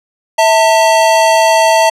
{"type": "tone pair together", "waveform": "square", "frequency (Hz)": [651, 898.5], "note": ["E5", "A5"], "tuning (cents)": [-22, 36], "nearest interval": "tritone", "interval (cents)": 558, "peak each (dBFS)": -10, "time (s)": [0.38, 1.9], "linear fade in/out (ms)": 10, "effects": ["low-pass 10000 Hz 12 dB/octave"]}